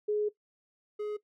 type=tone pair in turn; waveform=sine / triangle; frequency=420 / 420 Hz; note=G#4 / G#4; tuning=+19 / +19 cents; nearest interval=unison; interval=0 cents; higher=neither; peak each=-26 / -30 dBFS; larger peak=first; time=0.08-0.29 / 0.99-1.17 s; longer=first; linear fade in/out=10 ms; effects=noise-tail reverb RT60 0.1 s tail -17 dB re dry